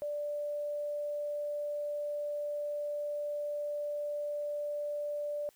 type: tone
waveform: sine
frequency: 587.3 Hz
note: D5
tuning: in tune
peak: -33 dBFS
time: 0.02-5.49 s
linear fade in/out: 0 ms
effects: white hiss -66 dBFS RMS until 5.55 s